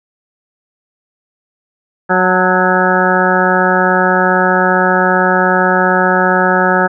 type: harmonic tone with a mistuned harmonic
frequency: 184.5 Hz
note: F#3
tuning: 5 cents flat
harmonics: 1 / 2 / 3 / 4 / 5 / 7 / 8 / 9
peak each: -17 / -17 / -17 / -17 / -17 / -17 / -17 / -17 dBFS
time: 2.09-6.88 s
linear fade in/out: 20 ms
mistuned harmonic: 5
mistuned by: -38 cents
effects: none